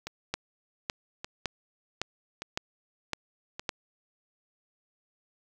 two click trains, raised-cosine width 0.2 ms, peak -19 / -12 dBFS, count 4 / 7, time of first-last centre 0.07-3.595 / 0.34-3.692 s, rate 0.851 / 1.79 Hz, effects 8-bit

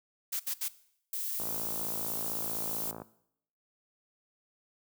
blue noise bursts, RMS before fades -33 dBFS, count 3, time 0.32-0.685 s, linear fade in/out 10 ms, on 77 ms, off 67 ms
violet noise, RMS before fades -35 dBFS, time 1.13-2.91 s, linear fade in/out 2 ms
click train, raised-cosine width 1 ms, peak -27 dBFS, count 91, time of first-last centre 1.4-3.019 s, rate 55.6 Hz
effects noise-tail reverb RT60 0.7 s tail -18 dB re dry + high-pass 100 Hz 12 dB/octave

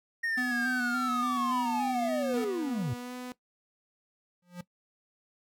triangle linear sweep, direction down, 1864.7 to 104.6 Hz, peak -27 dBFS, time 0.23-2.94 s, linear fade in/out 10 ms
square tone with vibrato, 247.1 Hz, B3, 1 cent sharp, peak -32 dBFS, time 0.37-2.45 s, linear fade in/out 10 ms, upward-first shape square, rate 3.5 Hz, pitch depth 26 cents each way
sawtooth tone with pitch glide, 244.4 to 249.7 Hz, B3 to B3, -18 to +19 cents, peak -34 dBFS, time 2.34-3.32 s, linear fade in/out 0 ms, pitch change +37 cents, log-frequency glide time 2.97-3.14 s
square tone with exponential growth, 177.1 Hz, F3, 24 cents sharp, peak -35 dBFS, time 4.42-4.61 s, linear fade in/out 5 ms, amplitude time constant 40 ms
effects noise-tail reverb RT60 0.1 s tail -17 dB re dry

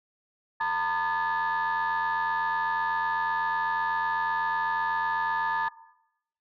sine tone cluster, 907 / 995 / 1213 / 1720 Hz, A#5 / B5 / D#6 / A6, -48 / +13 / -44 / -40 cents, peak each -26 / -33 / -33 / -28 dBFS, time 0.6-5.69 s, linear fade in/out 10 ms, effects noise-tail reverb RT60 0.8 s tail -18 dB re dry + tanh soft clip ceiling -20 dBFS

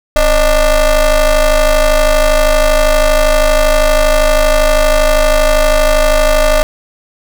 45% pulse ring-modulated tone, 293.7 Hz, D4, in tune, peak -4 dBFS, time 0.16-6.63 s, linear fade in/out 0 ms, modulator 320 Hz, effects none

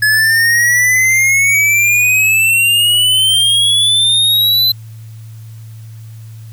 square exponential sweep, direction up, 1700 to 4059 Hz, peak -9 dBFS, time 0.02-4.72 s, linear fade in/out 5 ms, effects added 111 Hz sine -29 dBFS peak until 6.52 s + white hiss -48 dBFS RMS until 6.52 s

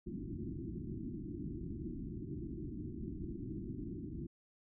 white low-pass noise, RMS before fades -43 dBFS, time 0.06-4.27 s, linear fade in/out 10 ms, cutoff 360 Hz, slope 96 dB/octave, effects none

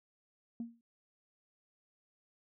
sine tone with exponential decay, 233.1 Hz, A#3, in tune, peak -33 dBFS, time 0.6-0.81 s, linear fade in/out 2 ms, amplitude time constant 44 ms, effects tanh soft clip ceiling -32 dBFS

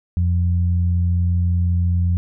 sine tone pair together, 87.31 / 175.28 Hz, F2 / F3, 0 / +7 cents, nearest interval octave, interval 1207 cents, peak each -15 / -26 dBFS, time 0.17-2.17 s, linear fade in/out 0 ms, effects none

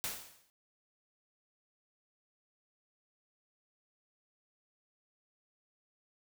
white noise with exponential decay, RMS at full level -35 dBFS, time 0.04-0.5 s, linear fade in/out 0 ms, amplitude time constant 100 ms, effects none

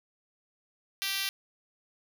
5% pulse tone with high-pass filter, 390.8 Hz, G4, 5 cents flat, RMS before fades -32 dBFS, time 1.02-1.29 s, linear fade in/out 0 ms, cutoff 2300 Hz, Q 0.74, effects none

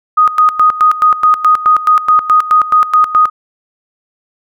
sine tone with tremolo, 1244.5 Hz, D#6, in tune, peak -4 dBFS, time 0.17-3.3 s, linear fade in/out 10 ms, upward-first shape square, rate 4.7 Hz, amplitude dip 80%, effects none

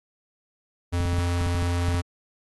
square tone, 87.31 Hz, F2, in tune, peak -23 dBFS, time 0.92-2.02 s, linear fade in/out 20 ms
clicks, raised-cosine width 5 ms, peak -18 dBFS, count 10, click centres 1.006 / 1.056 / 1.132 / 1.186 / 1.412 / 1.465 / 1.549 / 1.625 / 1.885 / 1.945 s
effects AAC 32 kbps

